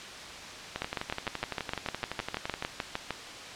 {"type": "two click trains", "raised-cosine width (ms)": 0.3, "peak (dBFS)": [-16, -14], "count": [23, 16], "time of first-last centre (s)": [[0.76, 2.624], [0.82, 3.107]], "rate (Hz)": [11.8, 6.56], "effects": ["white hiss -42 dBFS RMS until 3.55 s", "low-pass 5000 Hz 12 dB/octave"]}